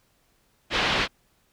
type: low-pass noise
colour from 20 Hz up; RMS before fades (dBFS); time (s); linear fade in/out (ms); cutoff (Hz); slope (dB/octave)
white; -24; 0.7-1.08; 50; 3700; 24
effects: pink hiss -66 dBFS RMS until 1.52 s